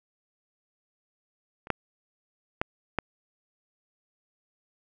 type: clicks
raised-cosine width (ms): 0.5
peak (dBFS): -28 / -9 / -10 / -10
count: 4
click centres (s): 1.671 / 1.703 / 2.615 / 2.987
effects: none